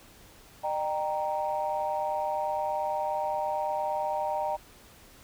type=chord; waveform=sine; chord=Eb major; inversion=none; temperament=equal with one note detuned; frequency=606.6 / 784 / 932.3 Hz; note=Eb5 / G5 / Bb5; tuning=-44 / 0 / 0 cents; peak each=-31 dBFS; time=0.63-4.57 s; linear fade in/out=20 ms; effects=tanh soft clip ceiling -19 dBFS + pink hiss -54 dBFS RMS until 5.23 s